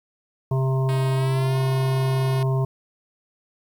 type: harmonic tone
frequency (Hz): 132.4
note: C3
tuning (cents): +21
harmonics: 1 / 3 / 5 / 7 / 8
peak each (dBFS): -19 / -29 / -33 / -36 / -37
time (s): 0.51-2.65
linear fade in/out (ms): 5
type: tone with pitch glide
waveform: 5% pulse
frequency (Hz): 314.5 to 361.3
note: D#4 to F#4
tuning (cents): +19 to -41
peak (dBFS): -23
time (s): 0.89-2.43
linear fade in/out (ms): 0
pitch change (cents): +240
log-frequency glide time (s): 1.15-1.58
effects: 9-bit